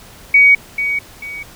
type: tone with echo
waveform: sine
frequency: 2251 Hz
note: C#7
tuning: 26 cents sharp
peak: -5 dBFS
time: 0.34-0.55 s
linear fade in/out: 5 ms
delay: 440 ms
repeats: 2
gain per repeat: -10 dB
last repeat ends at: 1.43 s
effects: pink hiss -40 dBFS RMS until 1.55 s